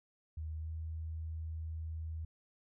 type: tone with pitch glide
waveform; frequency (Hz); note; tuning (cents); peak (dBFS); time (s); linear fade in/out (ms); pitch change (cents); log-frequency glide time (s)
sine; 78.6 to 80.07; D#2 to E2; +18 to -50; -38; 0.37-2.25; 5; +32; 0.59-0.7
effects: none